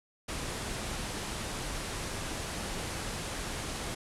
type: low-pass noise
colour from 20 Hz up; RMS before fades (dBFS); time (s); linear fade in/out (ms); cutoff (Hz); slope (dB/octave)
pink; -37; 0.28-3.95; 10; 11000; 48
effects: none